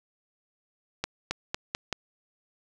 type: accelerating click train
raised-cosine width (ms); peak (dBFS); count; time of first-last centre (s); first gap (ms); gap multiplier
0.2; -11; 5; 1.04-1.927; 270; 0.87
effects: none